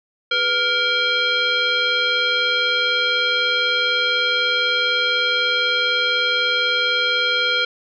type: tone with frequency modulation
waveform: sine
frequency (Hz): 2317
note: D7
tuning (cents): -24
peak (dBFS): -16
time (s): 0.31-7.65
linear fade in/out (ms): 5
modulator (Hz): 910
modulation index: 1.7
effects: none